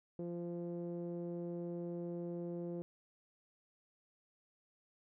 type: tone with low-pass filter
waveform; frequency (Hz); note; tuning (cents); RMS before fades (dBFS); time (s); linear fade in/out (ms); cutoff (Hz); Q
sawtooth; 172.8; F3; -18; -42; 0.19-2.82; 0; 440; 4
effects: none